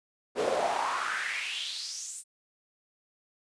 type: noise with high-pass filter sweep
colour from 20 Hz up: brown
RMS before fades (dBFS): -32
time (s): 0.35-2.24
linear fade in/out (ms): 50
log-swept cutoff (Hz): 420 to 8900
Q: 4.6
effects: resampled to 22050 Hz